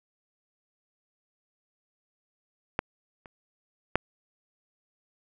clicks, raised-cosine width 0.5 ms, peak -10 / -30 / -6 dBFS, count 3, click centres 2.791 / 3.258 / 3.956 s, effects none

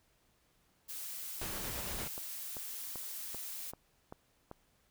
blue noise, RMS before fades -43 dBFS, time 0.88-3.72 s, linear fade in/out 20 ms
pink noise with tremolo, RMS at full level -41 dBFS, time 1.41-2.08 s, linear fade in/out 5 ms, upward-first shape square, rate 8.7 Hz, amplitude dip 25%
click train, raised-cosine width 1 ms, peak -31 dBFS, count 8, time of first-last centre 1.79-4.514 s, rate 2.57 Hz
effects pink hiss -72 dBFS RMS until 4.9 s

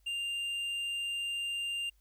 triangle tone with tanh clipping, 2794 Hz, F7, in tune, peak -34 dBFS, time 0.06-1.9 s, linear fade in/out 10 ms, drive 10 dB, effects added 50 Hz sine -64 dBFS peak until 2 s + white hiss -75 dBFS RMS until 2 s

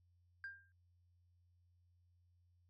sine tone with exponential decay, 1595 Hz, G6, 30 cents sharp, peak -40 dBFS, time 0.44-0.72 s, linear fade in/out 1 ms, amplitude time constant 60 ms, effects tanh soft clip ceiling -42 dBFS + added 88 Hz sine -70 dBFS peak until 2.69 s

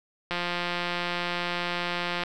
click train, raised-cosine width 0.3 ms, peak -13 dBFS, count 338, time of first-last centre 0.31-2.236 s, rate 175 Hz, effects none

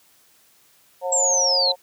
harmonic tone, 180.1 Hz, F#3, 46 cents flat, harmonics 3 / 4 / 5, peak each -24 / -29 / -30 dBFS, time 1.01-1.76 s, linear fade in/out 50 ms
sine linear sweep, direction down, 7670 to 3951 Hz, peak -17 dBFS, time 1.12-1.72 s, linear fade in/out 5 ms
effects white hiss -57 dBFS RMS until 1.82 s + high-pass 80 Hz 12 dB/octave

